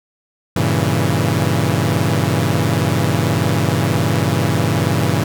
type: chord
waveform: sawtooth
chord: G diminished seventh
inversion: none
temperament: equal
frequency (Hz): 98 / 116.54 / 138.59 / 164.81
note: G2 / Bb2 / Db3 / Fb3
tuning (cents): 0 / 0 / 0 / 0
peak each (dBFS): -16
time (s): 0.56-5.24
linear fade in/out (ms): 5
effects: none